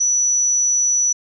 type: tone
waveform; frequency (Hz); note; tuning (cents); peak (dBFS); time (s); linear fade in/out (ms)
sine; 5920; F#8; 0; -14; 0-1.13; 10
effects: none